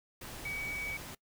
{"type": "tone in noise", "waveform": "sine", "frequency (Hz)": 2267, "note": "C#7", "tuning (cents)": 38, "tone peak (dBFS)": -36, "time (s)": [0.45, 0.97], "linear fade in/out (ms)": 5, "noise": "pink", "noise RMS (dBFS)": -45, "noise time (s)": [0.21, 1.15], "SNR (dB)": 6, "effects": ["noise-tail reverb RT60 0.1 s tail -22 dB re dry"]}